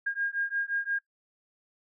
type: beating tone pair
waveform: sine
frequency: 1617 / 1622.7 Hz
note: G#6 / G#6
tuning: -47 / -41 cents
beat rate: 5.7 Hz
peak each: -31 dBFS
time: 0.06-0.99 s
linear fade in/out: 10 ms
effects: noise-tail reverb RT60 0.1 s tail -21 dB re dry